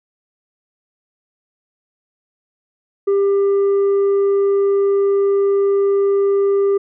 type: tone with tanh clipping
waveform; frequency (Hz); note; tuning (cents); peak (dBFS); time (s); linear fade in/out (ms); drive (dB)
sine; 397.5; G4; +24; -13; 3.07-6.78; 10; 3
effects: none